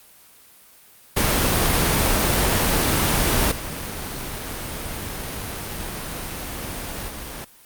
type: noise with level steps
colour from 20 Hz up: pink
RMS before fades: -19 / -30 / -33 dBFS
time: 1.16-7.45 s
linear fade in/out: 10 ms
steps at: 3.51 / 7.08 s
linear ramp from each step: 10 ms
effects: white hiss -50 dBFS RMS until 7.65 s + Opus 32 kbps